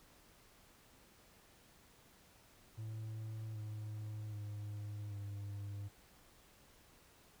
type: tone with pitch steps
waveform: triangle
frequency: 110 / 106.93 / 103.95 / 101.05 Hz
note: A2 / A2 / G#2 / G#2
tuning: 0 / -49 / +2 / -47 cents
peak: -40 dBFS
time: 2.77-5.89 s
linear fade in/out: 20 ms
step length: 780 ms
effects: pink hiss -65 dBFS RMS until 7.4 s